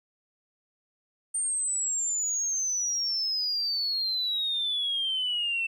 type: exponential sweep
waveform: sine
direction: down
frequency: 8850 to 2668 Hz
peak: -25 dBFS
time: 1.34-5.67 s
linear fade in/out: 10 ms
effects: tanh soft clip ceiling -21 dBFS + 11-bit